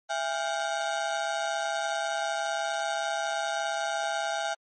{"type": "ring-modulated tone", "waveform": "30% pulse", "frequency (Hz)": 740, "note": "F#5", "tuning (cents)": 0, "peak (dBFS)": -22, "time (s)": [0.09, 4.55], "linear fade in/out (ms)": 20, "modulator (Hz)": 72.6, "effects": ["MP3 32 kbps"]}